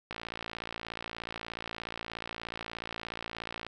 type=click train; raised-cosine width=0.3 ms; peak=-21 dBFS; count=203; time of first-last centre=0.11-3.666 s; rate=56.8 Hz; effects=none